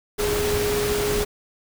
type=tone in noise; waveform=sine; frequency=415.3 Hz; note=G#4; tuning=in tune; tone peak=-22 dBFS; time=0.18-1.25 s; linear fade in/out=20 ms; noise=pink; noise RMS=-26 dBFS; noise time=0.18-1.25 s; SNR=+1 dB; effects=none